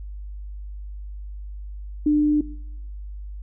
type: tone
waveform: sine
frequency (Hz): 298.6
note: D4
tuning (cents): +29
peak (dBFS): -15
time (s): 2.06-2.41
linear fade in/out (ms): 5
effects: noise-tail reverb RT60 0.9 s tail -23 dB re dry + added 50 Hz sine -32 dBFS peak until 3.42 s